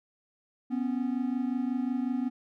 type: tone pair together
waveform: triangle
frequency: 247.5 / 273 Hz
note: B3 / C#4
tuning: +4 / -26 cents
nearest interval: major second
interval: 170 cents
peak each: -27 / -30 dBFS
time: 0.7-2.3 s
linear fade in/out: 20 ms
effects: none